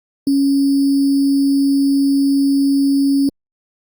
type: tone with sample-and-hold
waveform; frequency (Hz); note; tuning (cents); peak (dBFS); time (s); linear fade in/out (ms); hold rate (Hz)
sine; 277.2; C#4; 0; -11; 0.27-3.29; 2; 4900
effects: Opus 32 kbps